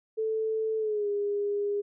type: tone with pitch glide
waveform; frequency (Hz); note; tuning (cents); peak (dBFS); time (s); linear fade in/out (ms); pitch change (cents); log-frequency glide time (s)
sine; 440 to 408.2; A4 to G#4; 0 to -30; -26; 0.17-1.82; 20; -130; 0.78-1.08
effects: none